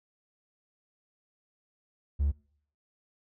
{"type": "tone", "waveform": "triangle", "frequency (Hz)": 71.4, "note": "D2", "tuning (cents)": -48, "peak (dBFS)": -21, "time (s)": [2.19, 2.32], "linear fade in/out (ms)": 20, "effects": ["noise-tail reverb RT60 0.6 s tail -25 dB re dry", "tanh soft clip ceiling -18 dBFS"]}